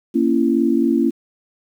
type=chord; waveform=sine; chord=A# diminished; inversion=none; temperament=equal with one note detuned; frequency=233.1 / 277.2 / 335.6 Hz; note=A#3 / C#4 / E4; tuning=0 / 0 / +31 cents; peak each=-18 dBFS; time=0.14-1.11 s; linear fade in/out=20 ms; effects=8-bit